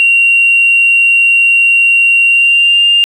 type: tone with pitch glide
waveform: sine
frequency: 2755 to 2800 Hz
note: F7 to F7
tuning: -24 to +4 cents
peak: -4 dBFS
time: 0-3.04 s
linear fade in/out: 0 ms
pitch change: +28 cents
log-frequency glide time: 2.27-2.85 s
effects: tanh soft clip ceiling 0 dBFS + 7-bit

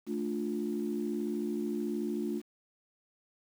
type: chord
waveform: sine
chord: D minor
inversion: second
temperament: just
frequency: 220.2 / 293.7 / 352.4 Hz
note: A3 / D4 / F4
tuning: +2 / 0 / +16 cents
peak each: -34 / -36 / -35 dBFS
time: 0.06-2.42 s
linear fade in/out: 50 ms
effects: tanh soft clip ceiling -22 dBFS + 9-bit

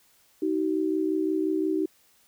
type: tone pair together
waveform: sine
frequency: 314.3 / 380 Hz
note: D#4 / F#4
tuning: +18 / +46 cents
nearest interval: minor third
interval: 328 cents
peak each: -25 / -27 dBFS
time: 0.42-1.86 s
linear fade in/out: 5 ms
effects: white hiss -62 dBFS RMS until 2.27 s

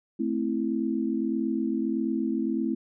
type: chord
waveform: sine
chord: A minor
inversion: none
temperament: equal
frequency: 220 / 261.6 / 329.6 Hz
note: A3 / C4 / E4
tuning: 0 / 0 / 0 cents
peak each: -29 dBFS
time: 0.19-2.75 s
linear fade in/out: 10 ms
effects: none

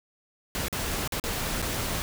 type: noise with dropouts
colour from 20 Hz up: pink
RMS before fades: -30 dBFS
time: 0.55-2.02 s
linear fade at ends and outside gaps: 0 ms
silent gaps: 0.683-0.727 / 1.076-1.122 / 1.198-1.239 / 1.618-1.625 s
effects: none

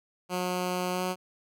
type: tone with pitch glide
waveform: 10% pulse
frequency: 181 to 183.53 Hz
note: F#3 to F#3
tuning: -38 to -14 cents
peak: -20 dBFS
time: 0.29-1.16 s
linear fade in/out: 50 ms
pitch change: +24 cents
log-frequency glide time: 0.92-1.04 s
effects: none

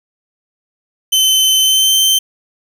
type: tone with pitch glide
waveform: sawtooth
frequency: 3065 to 3106 Hz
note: G7 to G7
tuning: -40 to -17 cents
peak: -6 dBFS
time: 1.12-2.19 s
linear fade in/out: 10 ms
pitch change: +23 cents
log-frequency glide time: 1.61-1.93 s
effects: none

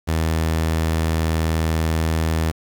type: tone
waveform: sawtooth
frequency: 80.5 Hz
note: E2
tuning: 41 cents flat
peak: -14 dBFS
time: 0.07-2.52 s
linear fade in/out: 20 ms
effects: 7-bit

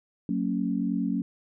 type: chord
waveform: sine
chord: F# major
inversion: none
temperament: equal with one note detuned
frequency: 185 / 228 / 277.2 Hz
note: F#3 / A#3 / C#4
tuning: 0 / -38 / 0 cents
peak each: -29 dBFS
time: 0.29-1.22 s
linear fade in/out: 2 ms
effects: none

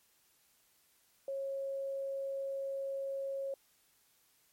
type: tone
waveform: sine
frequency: 546 Hz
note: C#5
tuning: 26 cents flat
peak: -35 dBFS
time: 1.28-3.54 s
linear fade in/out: 2 ms
effects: white hiss -70 dBFS RMS until 4.52 s + MP3 64 kbps

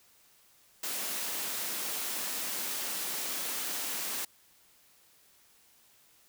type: high-pass noise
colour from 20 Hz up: white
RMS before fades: -35 dBFS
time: 0.83-4.25 s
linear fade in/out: 5 ms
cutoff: 180 Hz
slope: 24 dB/octave
effects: white hiss -63 dBFS RMS until 6.28 s

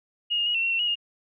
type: tone with pitch steps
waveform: sine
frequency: 2865 / 2836 / 2896 / 2706 / 2731 / 2710 / 2897 / 2841 Hz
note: F7 / F7 / F#7 / E7 / F7 / E7 / F#7 / F7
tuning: +44 / +26 / -38 / +45 / -39 / +47 / -37 / +29 cents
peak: -22 dBFS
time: 0.3-0.956 s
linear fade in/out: 20 ms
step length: 82 ms
effects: none

